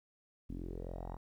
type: tone with low-pass filter sweep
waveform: sawtooth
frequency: 43.65 Hz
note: F1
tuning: in tune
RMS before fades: -43 dBFS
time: 0.49-1.17 s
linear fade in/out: 10 ms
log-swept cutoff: 250 to 970 Hz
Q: 4
effects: 12-bit